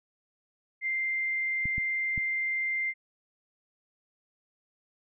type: tone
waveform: sine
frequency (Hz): 2093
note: C7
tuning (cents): 0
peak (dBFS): -27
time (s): 0.81-2.94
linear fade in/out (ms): 50
type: clicks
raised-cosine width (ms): 5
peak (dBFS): -24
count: 3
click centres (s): 1.656 / 1.781 / 2.178
effects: none